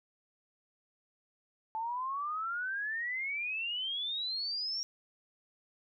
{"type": "exponential sweep", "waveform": "sine", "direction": "up", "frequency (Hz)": [871, 5630], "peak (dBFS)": -33, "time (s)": [1.75, 4.83], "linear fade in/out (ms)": 0, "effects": []}